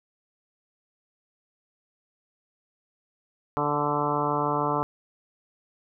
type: harmonic tone with a mistuned harmonic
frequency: 146.83 Hz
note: D3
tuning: in tune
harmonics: 1 / 2 / 3 / 4 / 5 / 6 / 7 / 8 / 9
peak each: -33 / -32 / -31 / -33 / -33 / -30 / -30 / -32 / -34 dBFS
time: 3.57-4.83 s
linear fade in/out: 0 ms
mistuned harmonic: 8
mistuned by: -20 cents
effects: none